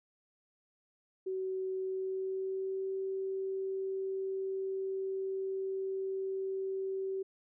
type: tone with pitch glide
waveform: sine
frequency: 377.3 to 384.1 Hz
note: F#4 to G4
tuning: +34 to -35 cents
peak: -33 dBFS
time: 1.26-7.23 s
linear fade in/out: 10 ms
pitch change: +31 cents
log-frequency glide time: 1.74-2.92 s
effects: none